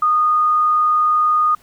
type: tone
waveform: sine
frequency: 1231 Hz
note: D#6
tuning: 19 cents flat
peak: -12 dBFS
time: 0.02-1.55 s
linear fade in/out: 5 ms
effects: pink hiss -52 dBFS RMS until 1.62 s